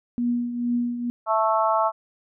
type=tone with tremolo; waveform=sine; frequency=240.7 Hz; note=B3; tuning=44 cents flat; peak=-19 dBFS; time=0.18-1.1 s; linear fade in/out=0 ms; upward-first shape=triangle; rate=2.2 Hz; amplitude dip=65%
type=harmonic tone; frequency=220 Hz; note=A3; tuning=in tune; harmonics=3 / 4 / 5 / 6; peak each=-23 / -23 / -24 / -26 dBFS; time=1.26-1.92 s; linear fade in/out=50 ms
effects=none